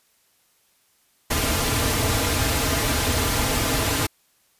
pink noise with comb filter, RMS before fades -22 dBFS, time 1.3-4.07 s, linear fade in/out 10 ms, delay 5.4 ms, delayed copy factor -0.65, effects white hiss -63 dBFS RMS until 4.59 s + resampled to 32000 Hz

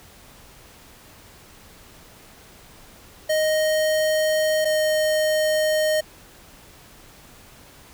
square tone pair in turn, 622 / 618.9 Hz, D#5 / D#5, -1 / -9 cents, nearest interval unison, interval 8 cents, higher first, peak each -19 dBFS, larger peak neither, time 3.29-4.65 / 4.65-6.01 s, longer neither, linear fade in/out 10 ms, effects pink hiss -48 dBFS RMS until 7.93 s

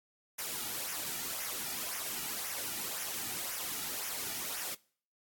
white noise with flanger, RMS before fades -38 dBFS, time 0.38-4.75 s, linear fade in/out 10 ms, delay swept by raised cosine 0.23 to 1.93 ms, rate 1.9 Hz, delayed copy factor -0.6, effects noise-tail reverb RT60 0.5 s tail -24 dB re dry + AAC 64 kbps

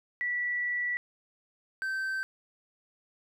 sine / triangle tone pair in turn, 1954 / 1550.9 Hz, B6 / G6, -19 / -19 cents, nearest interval major third, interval 400 cents, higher first, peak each -28 dBFS, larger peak neither, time 0.21-0.97 / 1.82-2.23 s, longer first, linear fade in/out 0 ms, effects none

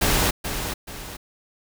pink noise with echo, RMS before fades -20 dBFS, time 0.01-0.31 s, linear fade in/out 10 ms, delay 430 ms, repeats 2, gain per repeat -8 dB, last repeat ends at 1.17 s, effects none

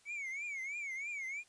triangle tone with vibrato, 2237 Hz, C#7, 15 cents sharp, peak -37 dBFS, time 0.05-1.44 s, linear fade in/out 50 ms, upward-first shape triangle, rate 3.1 Hz, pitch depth 160 cents each way, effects white hiss -67 dBFS RMS until 1.48 s + resampled to 22050 Hz

